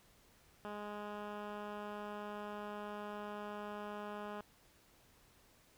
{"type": "tone with low-pass filter", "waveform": "10% pulse", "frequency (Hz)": 207.7, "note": "G#3", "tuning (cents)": 0, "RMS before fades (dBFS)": -45, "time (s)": [0.65, 4.41], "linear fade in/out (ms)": 0, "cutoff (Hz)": 2000, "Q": 0.98, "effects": ["pink hiss -67 dBFS RMS until 5.77 s"]}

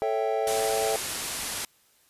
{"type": "chord", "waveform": "triangle", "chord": "A dominant seventh", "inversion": "none", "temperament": "equal", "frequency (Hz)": [440, 554.4, 659.3, 784], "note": ["A4", "C#5", "E5", "G5"], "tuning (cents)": [0, 0, 0, 0], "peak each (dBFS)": [-26, -30, -28, -28], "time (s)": [0.02, 0.96], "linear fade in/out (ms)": 0}
{"type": "low-pass noise", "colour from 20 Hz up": "white", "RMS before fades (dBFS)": -33, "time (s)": [0.47, 1.65], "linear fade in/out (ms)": 2, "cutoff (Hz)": 12000, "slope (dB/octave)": 48}
{"effects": ["white hiss -63 dBFS RMS until 2.09 s", "resampled to 32000 Hz"]}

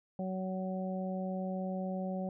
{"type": "harmonic tone", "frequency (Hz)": 187.3, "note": "F#3", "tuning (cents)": 21, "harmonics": [1, 2, 3, 4], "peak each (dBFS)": [-35, -46, -40, -44], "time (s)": [0.19, 2.29], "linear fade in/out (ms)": 2, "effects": []}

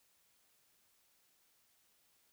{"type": "silence", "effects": ["white hiss -73 dBFS RMS until 2.32 s"]}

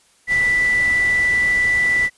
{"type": "tone in noise", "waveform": "sine", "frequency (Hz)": 1975.5, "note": "B6", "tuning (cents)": 0, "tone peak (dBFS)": -14, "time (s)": [0.27, 2.1], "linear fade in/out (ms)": 50, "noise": "pink", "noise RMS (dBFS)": -32, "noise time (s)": [0.27, 2.1], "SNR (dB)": 15, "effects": ["white hiss -56 dBFS RMS until 2.17 s", "resampled to 24000 Hz"]}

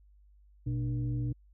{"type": "tone with frequency modulation", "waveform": "sine", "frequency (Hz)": 121.6, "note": "B2", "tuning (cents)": -26, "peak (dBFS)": -29, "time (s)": [0.66, 1.33], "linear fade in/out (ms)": 10, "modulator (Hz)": 176, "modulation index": 0.67, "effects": ["added 50 Hz sine -57 dBFS peak until 1.53 s"]}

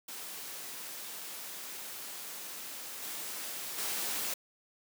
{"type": "noise with level steps", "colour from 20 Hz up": "white", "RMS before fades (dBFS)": [-43, -40, -35], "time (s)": [0.08, 4.34], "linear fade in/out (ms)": 5, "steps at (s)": [3.02, 3.78], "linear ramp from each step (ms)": 5, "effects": ["high-pass 200 Hz 12 dB/octave"]}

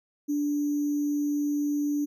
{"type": "tone with sample-and-hold", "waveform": "sine", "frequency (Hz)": 292.1, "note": "D4", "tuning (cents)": -9, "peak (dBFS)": -24, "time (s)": [0.28, 2.06], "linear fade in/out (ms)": 20, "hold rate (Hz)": 6300, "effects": []}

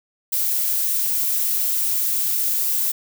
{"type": "noise", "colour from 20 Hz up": "violet", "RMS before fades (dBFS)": -21, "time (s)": [0.32, 2.92], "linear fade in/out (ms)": 10, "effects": []}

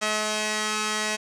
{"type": "tone pair together", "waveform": "5% pulse", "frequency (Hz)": [213.9, 641], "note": ["A3", "E5"], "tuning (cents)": [-49, -49], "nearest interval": "octave + perfect fifth", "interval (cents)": 1900, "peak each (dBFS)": -16, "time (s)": [0.01, 1.17], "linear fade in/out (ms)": 20, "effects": ["low-pass 10000 Hz 12 dB/octave"]}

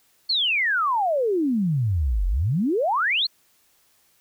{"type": "exponential two-way sweep", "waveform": "sine", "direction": "down then up", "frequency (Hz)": [4468, 42.43, 4468], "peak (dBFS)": -19, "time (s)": [0.29, 3.27], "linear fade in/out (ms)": 10, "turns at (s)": 2.27, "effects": ["white hiss -62 dBFS RMS until 4.2 s"]}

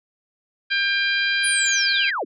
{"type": "harmonic tone", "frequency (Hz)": 797, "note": "G5", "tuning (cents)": 28, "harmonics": [2, 3, 4, 5, 6], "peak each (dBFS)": [-21, -25, -27, -29, -31], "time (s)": [0.7, 2.11], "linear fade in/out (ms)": 20}
{"type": "linear sweep", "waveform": "sine", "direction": "down", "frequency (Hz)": [10000, 200], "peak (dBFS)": -22, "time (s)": [1.43, 2.25], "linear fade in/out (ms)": 20}
{"effects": []}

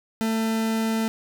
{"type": "tone", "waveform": "40% pulse", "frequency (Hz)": 222.8, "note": "A3", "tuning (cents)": 22, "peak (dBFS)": -21, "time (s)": [0.21, 1.08], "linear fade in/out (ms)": 0, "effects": []}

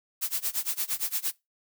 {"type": "noise with tremolo", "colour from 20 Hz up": "blue", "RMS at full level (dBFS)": -27, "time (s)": [0.21, 1.32], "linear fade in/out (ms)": 20, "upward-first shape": "sine", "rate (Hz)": 8.7, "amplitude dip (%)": 95, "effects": ["noise-tail reverb RT60 0.2 s tail -21 dB re dry"]}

